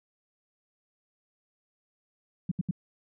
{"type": "tone bursts", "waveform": "sine", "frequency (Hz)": 176.6, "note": "F3", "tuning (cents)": 20, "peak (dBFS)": -24, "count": 3, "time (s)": [2.49, 2.711], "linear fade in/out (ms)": 5, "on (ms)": 25, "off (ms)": 73, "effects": []}